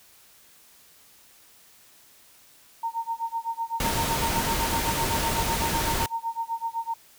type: tone with tremolo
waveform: sine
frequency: 917 Hz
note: A#5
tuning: 29 cents flat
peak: -24 dBFS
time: 2.83-6.94 s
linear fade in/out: 5 ms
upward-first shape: sine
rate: 7.9 Hz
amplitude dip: 95%
type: noise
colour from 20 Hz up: pink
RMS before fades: -27 dBFS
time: 3.8-6.06 s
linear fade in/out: 2 ms
effects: white hiss -55 dBFS RMS until 7.18 s